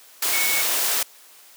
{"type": "tone in noise", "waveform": "sine", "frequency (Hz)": 2217, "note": "C#7", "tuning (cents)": 0, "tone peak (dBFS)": -24, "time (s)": [0.33, 0.62], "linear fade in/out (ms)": 5, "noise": "white", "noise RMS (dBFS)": -22, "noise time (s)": [0.22, 1.03], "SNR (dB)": -5, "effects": ["white hiss -49 dBFS RMS until 1.56 s", "high-pass 400 Hz 12 dB/octave"]}